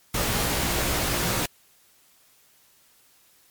pink noise with comb filter, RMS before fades -25 dBFS, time 0.14-1.46 s, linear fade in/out 5 ms, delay 17 ms, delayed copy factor +0.65, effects white hiss -59 dBFS RMS until 3.5 s + MP3 96 kbps

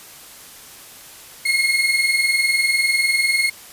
35% pulse tone pair together, 2142 / 2162 Hz, C7 / C#7, +40 / -44 cents, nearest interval unison, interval 16 cents, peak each -19 / -16 dBFS, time 1.45-3.5 s, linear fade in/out 10 ms, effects white hiss -41 dBFS RMS until 3.72 s + resampled to 32000 Hz

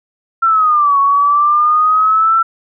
sine exponential two-way sweep, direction down then up, 1362 to 1108.7 to 1347 Hz, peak -8 dBFS, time 0.42-2.43 s, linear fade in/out 10 ms, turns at 0.99 s, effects none

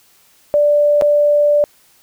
sine tone with dropouts, 587.3 Hz, D5, in tune, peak -9 dBFS, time 0.54-1.64 s, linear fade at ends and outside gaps 0 ms, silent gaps 1.012-1.021 s, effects white hiss -52 dBFS RMS until 2.02 s

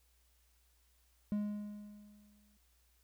triangle tone with exponential decay, 207.7 Hz, G#3, in tune, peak -29 dBFS, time 1.32-2.57 s, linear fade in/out 0 ms, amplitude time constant 270 ms, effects added 60 Hz sine -70 dBFS peak until 3.03 s + white hiss -74 dBFS RMS until 3.03 s

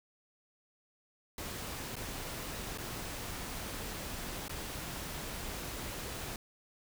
pink noise with dropouts, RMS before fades -41 dBFS, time 1.38-6.36 s, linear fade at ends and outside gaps 2 ms, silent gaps 1.956-1.965 / 2.776-2.783 / 4.482-4.494 s, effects none

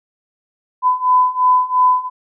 sine beating tone pair, 1004 / 1006.9 Hz, B5 / B5, +28 / +33 cents, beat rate 2.9 Hz, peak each -15 / -13 dBFS, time 0.82-2.1 s, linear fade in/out 50 ms, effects none

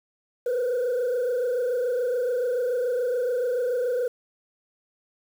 sine tone with frequency modulation, 493.9 Hz, B4, in tune, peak -20 dBFS, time 0.46-4.08 s, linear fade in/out 5 ms, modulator 27 Hz, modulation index 0.82, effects tanh soft clip ceiling -21 dBFS + 8-bit

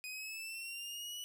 sawtooth linear sweep, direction up, 2489 to 2960 Hz, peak -39 dBFS, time 0.04-1.24 s, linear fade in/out 0 ms, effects none

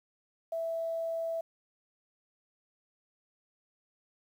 sine tone with quantisation, 659.3 Hz, E5, in tune, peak -31 dBFS, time 0.52-1.41 s, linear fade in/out 5 ms, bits 10, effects none

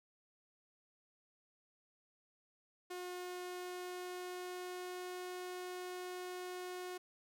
sawtooth tone with pitch glide, 360.3 to 362.8 Hz, F#4 to F#4, -46 to -34 cents, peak -39 dBFS, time 2.9-6.98 s, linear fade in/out 10 ms, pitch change +12 cents, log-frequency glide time 3.28-5.27 s, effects none

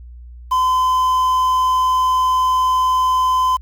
triangle tone with quantisation, 1021 Hz, C6, 43 cents flat, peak -11 dBFS, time 0.51-3.57 s, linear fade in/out 10 ms, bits 6, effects added 60 Hz sine -34 dBFS peak until 3.61 s

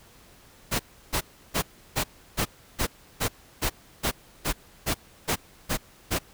pink noise bursts, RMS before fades -25 dBFS, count 14, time 0.71-6.19 s, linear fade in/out 20 ms, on 85 ms, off 330 ms, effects pink hiss -54 dBFS RMS until 6.33 s

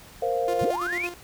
sine chord, Bb suspended second, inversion none, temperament just, 466.2 / 524.4 / 699.2 Hz, Bb4 / C5 / F5, 0 / +4 / +2 cents, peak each -27 dBFS, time 0.22-0.71 s, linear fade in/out 5 ms
sawtooth tone with tremolo, 350.6 Hz, F4, 7 cents sharp, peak -26 dBFS, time 0.48-1.14 s, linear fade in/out 2 ms, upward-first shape square, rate 9 Hz, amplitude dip 55%
sine linear sweep, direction up, 56.4 to 2600 Hz, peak -26 dBFS, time 0.61-1.07 s, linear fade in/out 5 ms
effects pink hiss -48 dBFS RMS until 1.23 s

